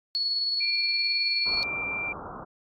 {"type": "tone with tremolo", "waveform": "sine", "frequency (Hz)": 4387, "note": "C#8", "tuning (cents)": -19, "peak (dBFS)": -23, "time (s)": [0.15, 1.63], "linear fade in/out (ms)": 0, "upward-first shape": "square", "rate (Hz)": 19, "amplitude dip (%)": 25}
{"type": "tone", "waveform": "sine", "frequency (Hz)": 2364, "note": "D7", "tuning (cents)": 11, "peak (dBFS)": -28, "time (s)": [0.6, 2.13], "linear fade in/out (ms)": 10}
{"type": "low-pass noise", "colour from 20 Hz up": "white", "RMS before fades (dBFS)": -39, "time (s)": [1.45, 2.45], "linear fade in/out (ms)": 20, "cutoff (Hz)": 1400, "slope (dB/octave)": 96}
{"effects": ["MP3 64 kbps"]}